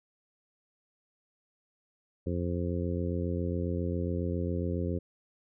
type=harmonic tone; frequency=87.31 Hz; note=F2; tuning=in tune; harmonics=1 / 2 / 3 / 4 / 5 / 6; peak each=-32 / -35 / -37 / -38 / -39 / -40 dBFS; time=2.26-4.99 s; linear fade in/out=10 ms; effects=none